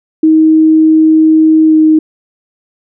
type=tone with pitch glide; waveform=sine; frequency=315.7 to 312.8 Hz; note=D#4 to D#4; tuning=+25 to +9 cents; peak=-3 dBFS; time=0.23-1.99 s; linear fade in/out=5 ms; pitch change=-16 cents; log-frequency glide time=1.66-1.75 s; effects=none